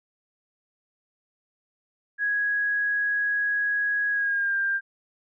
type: tone with pitch glide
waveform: sine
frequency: 1661.2 to 1592.6 Hz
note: G#6 to G6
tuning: 0 to +27 cents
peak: -22 dBFS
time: 2.18-4.81 s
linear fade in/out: 50 ms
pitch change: -73 cents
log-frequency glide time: 4.11-4.56 s
effects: none